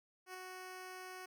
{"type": "tone with ADSR envelope", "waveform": "10% pulse", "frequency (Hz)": 370, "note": "F#4", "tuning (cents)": 0, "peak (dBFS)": -36, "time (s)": [0.26, 1.26], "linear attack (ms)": 82, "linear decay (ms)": 4, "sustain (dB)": -3, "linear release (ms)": 8, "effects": []}